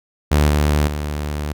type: tone with level steps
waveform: sawtooth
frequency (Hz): 74.2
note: D2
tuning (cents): +18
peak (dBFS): -8 / -10 / -18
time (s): 0.31-1.53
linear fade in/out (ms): 10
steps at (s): 0.49 / 0.87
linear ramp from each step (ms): 2
effects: none